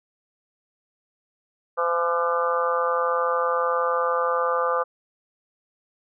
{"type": "harmonic tone with a mistuned harmonic", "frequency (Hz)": 170.8, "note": "F3", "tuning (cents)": -38, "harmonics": [3, 4, 5, 6, 7, 8, 9], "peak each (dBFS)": [-24, -33, -31, -31, -24, -35, -35], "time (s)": [1.77, 4.84], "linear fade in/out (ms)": 20, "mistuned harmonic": 9, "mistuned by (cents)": -48, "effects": []}